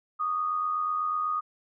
sine tone pair together, 1149 / 1237.1 Hz, D6 / D#6, -38 / -10 cents, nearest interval minor second, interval 128 cents, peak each -36 / -26 dBFS, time 0.19-1.41 s, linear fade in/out 20 ms, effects none

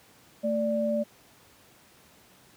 sine tone pair together, 223.1 / 587.3 Hz, A3 / D5, +24 / 0 cents, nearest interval octave + perfect fourth, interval 1676 cents, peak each -28 / -26 dBFS, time 0.43-1.04 s, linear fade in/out 20 ms, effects pink hiss -57 dBFS RMS until 2.56 s + high-pass 100 Hz 12 dB/octave

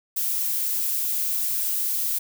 violet noise, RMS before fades -25 dBFS, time 0.16-2.19 s, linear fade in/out 10 ms, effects none

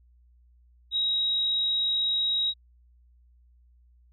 sine tone, 3814 Hz, A#7, 39 cents sharp, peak -23 dBFS, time 0.91-2.54 s, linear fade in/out 50 ms, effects added 60 Hz sine -56 dBFS peak until 4.12 s

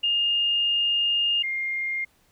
sine tone pair in turn, 2828 / 2119 Hz, F7 / C7, +21 / +21 cents, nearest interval perfect fourth, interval 500 cents, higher first, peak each -20 / -25 dBFS, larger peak first, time 0.03-1.43 / 1.43-2.05 s, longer first, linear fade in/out 10 ms, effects pink hiss -63 dBFS RMS until 2.31 s

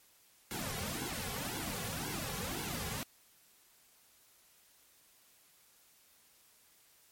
pink noise with flanger, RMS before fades -39 dBFS, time 0.51-3.03 s, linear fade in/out 0 ms, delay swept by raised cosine 1.6 to 3.3 ms, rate 1.9 Hz, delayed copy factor -1, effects white hiss -65 dBFS RMS until 7.11 s + MP3 64 kbps

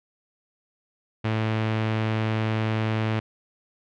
sawtooth tone with low-pass filter, 110 Hz, A2, in tune, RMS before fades -25 dBFS, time 1.24-3.2 s, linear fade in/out 10 ms, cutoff 2800 Hz, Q 1.4, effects none

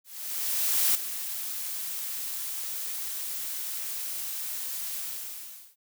blue noise with ADSR envelope, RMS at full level -23 dBFS, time 0.04-5.76 s, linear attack 910 ms, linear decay 4 ms, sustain -11 dB, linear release 780 ms, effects none

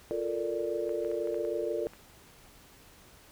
sine chord, Bb major seventh, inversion second, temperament equal, 349.2 / 440 / 466.2 / 587.3 Hz, F4 / A4 / Bb4 / D5, 0 / 0 / 0 / 0 cents, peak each -35 dBFS, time 0.11-1.87 s, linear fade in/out 0 ms
clicks, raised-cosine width 0.5 ms, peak -34 dBFS, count 8, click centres 0.893 / 1.048 / 1.115 / 1.273 / 1.344 / 1.45 / 1.869 / 1.935 s
effects pink hiss -56 dBFS RMS until 3.31 s

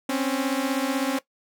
sawtooth beating tone pair, 261.8 / 277.8 Hz, C4 / C#4, +1 / +4 cents, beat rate 16 Hz, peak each -22 dBFS, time 0.09-1.19 s, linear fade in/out 5 ms, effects noise-tail reverb RT60 0.1 s tail -17 dB re dry

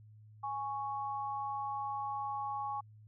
sine tone pair together, 830.6 / 1107.9 Hz, G#5 / C#6, 0 / -1 cents, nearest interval perfect fourth, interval 499 cents, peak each -37 / -39 dBFS, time 0.43-2.81 s, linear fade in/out 10 ms, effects added 107 Hz sine -54 dBFS peak until 3.07 s

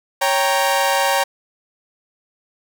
sawtooth chord, G diminished, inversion second, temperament equal, 554.4 / 784 / 932.3 Hz, Db5 / G5 / Bb5, 0 / 0 / 0 cents, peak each -16 dBFS, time 0.21-1.24 s, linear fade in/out 10 ms, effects none

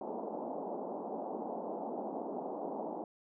white band-pass noise, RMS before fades -40 dBFS, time 0.01-3.04 s, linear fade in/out 2 ms, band 200 to 860 Hz, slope 48 dB/octave, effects none

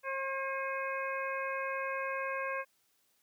harmonic tone with a mistuned harmonic, 538 Hz, C5, 48 cents sharp, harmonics 1 / 2 / 3 / 4 / 5, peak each -38 / -38 / -39 / -44 / -43 dBFS, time 0.03-2.65 s, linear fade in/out 50 ms, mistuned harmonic 5, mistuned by -110 cents, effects white hiss -73 dBFS RMS until 3.22 s + high-pass 80 Hz 12 dB/octave

